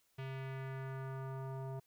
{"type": "tone with low-pass filter sweep", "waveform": "square", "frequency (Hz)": 133.3, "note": "C3", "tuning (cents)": 33, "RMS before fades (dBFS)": -43, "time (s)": [0.18, 1.8], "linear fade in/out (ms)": 10, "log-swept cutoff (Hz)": [2800, 810], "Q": 1.8, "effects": ["white hiss -75 dBFS RMS until 1.86 s"]}